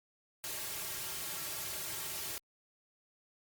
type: noise with comb filter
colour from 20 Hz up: white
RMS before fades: -40 dBFS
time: 0.44-2.38 s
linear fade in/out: 0 ms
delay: 4 ms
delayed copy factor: -0.85
effects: Opus 48 kbps